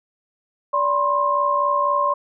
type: tone cluster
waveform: sine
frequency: 579 / 1001 / 1065 Hz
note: D5 / B5 / C6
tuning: -25 / +23 / +30 cents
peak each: -23 / -26 / -18 dBFS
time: 0.73-2.14 s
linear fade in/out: 10 ms
effects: none